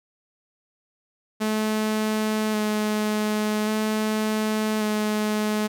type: tone with vibrato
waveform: sawtooth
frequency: 214.3 Hz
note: A3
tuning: 45 cents flat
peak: -18 dBFS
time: 1.4-5.68 s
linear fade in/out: 20 ms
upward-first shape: square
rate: 0.44 Hz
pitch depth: 13 cents each way
effects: none